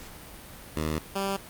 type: tone pair in turn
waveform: 10% pulse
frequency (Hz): 77.78 / 195.99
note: D#2 / G3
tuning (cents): 0 / 0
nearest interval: octave + major third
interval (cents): 1600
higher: second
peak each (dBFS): -19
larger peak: neither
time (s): 0.76-0.99 / 1.15-1.37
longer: first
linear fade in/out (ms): 10
effects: pink hiss -45 dBFS RMS until 1.49 s + Opus 48 kbps